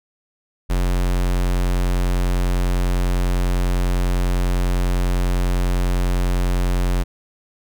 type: tone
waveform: square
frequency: 45 Hz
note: F#1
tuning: 47 cents flat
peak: -17 dBFS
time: 0.69-7.04 s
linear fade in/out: 20 ms
effects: none